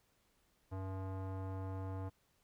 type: tone with low-pass filter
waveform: square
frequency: 95.2 Hz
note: F#2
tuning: 50 cents sharp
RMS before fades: -42 dBFS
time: 0.71-2.1 s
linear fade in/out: 20 ms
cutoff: 970 Hz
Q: 1.6
effects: pink hiss -75 dBFS RMS until 2.43 s